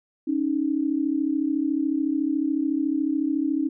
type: tone pair together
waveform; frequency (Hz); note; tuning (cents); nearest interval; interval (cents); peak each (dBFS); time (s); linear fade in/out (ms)
sine; 277.2 / 311.1; C#4 / D#4; 0 / 0; major second; 200; -24; 0.27-3.69; 10
effects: none